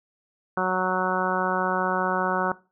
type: harmonic tone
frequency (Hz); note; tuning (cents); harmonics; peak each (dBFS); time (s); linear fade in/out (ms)
185; F#3; 0; 1 / 2 / 3 / 4 / 5 / 6 / 7 / 8; -30 / -30 / -30 / -30 / -30 / -30 / -30 / -30; 0.57-2.52; 2
effects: noise-tail reverb RT60 0.3 s tail -19 dB re dry